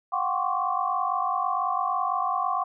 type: tone cluster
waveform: sine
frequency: 722 / 771 / 1051 / 1109 / 1155 Hz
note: F#5 / G5 / C6 / C#6 / D6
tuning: -43 / -29 / +7 / 0 / -29 cents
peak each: -30 dBFS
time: 0.12-2.64 s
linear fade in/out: 10 ms
effects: none